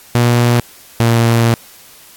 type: tone pair in turn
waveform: sawtooth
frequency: 120 / 116.25 Hz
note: B2 / A#2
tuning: -49 / -4 cents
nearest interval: minor second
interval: 55 cents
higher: first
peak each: -5 dBFS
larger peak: neither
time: 0.15-0.6 / 1-1.54 s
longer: second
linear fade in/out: 0 ms
effects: white hiss -41 dBFS RMS until 2.16 s + AAC 64 kbps